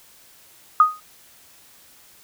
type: tone with exponential decay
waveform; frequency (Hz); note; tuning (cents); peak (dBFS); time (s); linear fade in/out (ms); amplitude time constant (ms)
sine; 1244.5; D#6; 0; -6; 0.8-1; 2; 42
effects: white hiss -51 dBFS RMS until 2.23 s